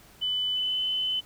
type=tone with pitch glide; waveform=sine; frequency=3000 to 3028 Hz; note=F#7 to F#7; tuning=+23 to +39 cents; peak=-25 dBFS; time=0.21-1.21 s; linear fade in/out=20 ms; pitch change=+16 cents; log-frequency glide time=0.53-0.83 s; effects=pink hiss -54 dBFS RMS until 1.25 s